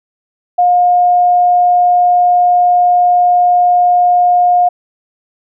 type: tone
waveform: sine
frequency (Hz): 713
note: F5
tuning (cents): +36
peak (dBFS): -6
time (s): 0.58-4.69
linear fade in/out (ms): 10
effects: none